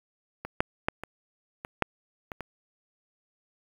clicks, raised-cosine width 0.5 ms, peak -20 / -7 / -9 / -21 / -21 / -7 / -21 / -21 dBFS, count 8, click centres 0.45 / 0.605 / 0.885 / 1.036 / 1.649 / 1.823 / 2.318 / 2.407 s, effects 7-bit

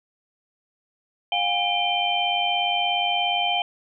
sine tone cluster, 711 / 808 / 2398 / 3105 Hz, F5 / G#5 / D7 / G7, +31 / -48 / +36 / -17 cents, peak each -25 / -28 / -28 / -24 dBFS, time 1.32-3.62 s, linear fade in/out 2 ms, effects none

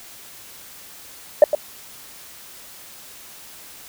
sine tone with echo, 599 Hz, D5, 34 cents sharp, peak -3 dBFS, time 1.42-1.44 s, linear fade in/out 2 ms, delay 110 ms, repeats 1, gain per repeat -11 dB, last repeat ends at 1.55 s, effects tanh soft clip ceiling 0 dBFS + white hiss -42 dBFS RMS until 3.88 s

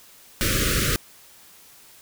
pink band-stop noise, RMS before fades -22 dBFS, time 0.41-0.96 s, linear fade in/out 0 ms, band 580 to 1200 Hz, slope 96 dB/octave, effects white hiss -50 dBFS RMS until 2.01 s

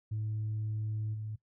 sine tone with level steps, 107.9 Hz, A2, 33 cents flat, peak -31 / -36 dBFS, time 0.11-1.36 s, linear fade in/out 10 ms, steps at 1.13 s, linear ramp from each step 20 ms, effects noise-tail reverb RT60 0.1 s tail -18 dB re dry + tanh soft clip ceiling -29 dBFS

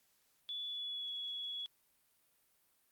sine tone with pitch glide, 3439 to 3370 Hz, A7 to G#7, -40 to +25 cents, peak -39 dBFS, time 0.49-1.66 s, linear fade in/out 0 ms, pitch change -35 cents, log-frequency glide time 0.67-1.1 s, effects white hiss -74 dBFS RMS until 2.91 s + Opus 48 kbps

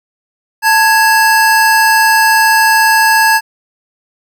square tone pair together, 886 / 1663.4 Hz, A5 / G#6, +12 / +2 cents, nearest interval major seventh, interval 1090 cents, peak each -10 dBFS, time 0.62-3.41 s, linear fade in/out 50 ms, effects none

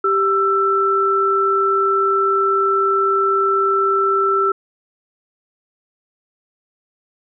sine tone pair together, 392 / 1331.9 Hz, G4 / E6, 0 / +17 cents, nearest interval octave + major sixth, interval 2117 cents, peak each -18 / -15 dBFS, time 0.04-4.52 s, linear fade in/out 5 ms, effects none

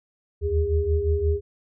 sine tone cluster, 75.4 / 81.1 / 406.7 Hz, D2 / E2 / G#4, +46 / -28 / -36 cents, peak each -24 dBFS, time 0.41-1.41 s, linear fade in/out 50 ms, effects none

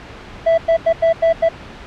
triangle tone bursts at uneven times, 660 Hz, E5, 2 cents sharp, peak -8 dBFS, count 6, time 0.46-0.58 / 0.68-0.77 / 0.86-0.93 / 1.02-1.13 / 1.22-1.33 / 1.42-1.49 s, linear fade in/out 10 ms, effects pink hiss -35 dBFS RMS until 1.86 s + low-pass 3000 Hz 12 dB/octave

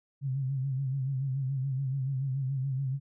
sine tone with vibrato, 134.1 Hz, C3, 43 cents sharp, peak -28 dBFS, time 0.21-3 s, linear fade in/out 50 ms, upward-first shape sine, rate 7 Hz, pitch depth 73 cents each way, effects none

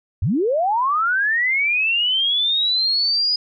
sine linear sweep, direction up, 68 to 4978 Hz, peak -16 dBFS, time 0.22-3.36 s, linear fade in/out 5 ms, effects none

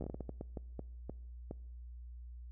slowing click train, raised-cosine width 2 ms, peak -28 dBFS, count 13, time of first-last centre 0.01-1.511 s, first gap 13 ms, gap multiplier 1.37, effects noise-tail reverb RT60 0.9 s tail -24 dB re dry + added 60 Hz sine -46 dBFS peak until 2.51 s

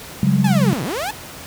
sine chord, C# suspended fourth, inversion none, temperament equal with one note detuned, 138.59 / 185 / 202.6 Hz, C#3 / F#3 / G#3, 0 / 0 / -43 cents, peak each -17 dBFS, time 0.23-0.73 s, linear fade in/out 0 ms
sawtooth linear two-way sweep, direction down then up, 891 to 112.1 to 891 Hz, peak -18 dBFS, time 0.44-1.11 s, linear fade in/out 5 ms, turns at 0.83 s
effects pink hiss -35 dBFS RMS until 1.46 s + high-pass 60 Hz 12 dB/octave

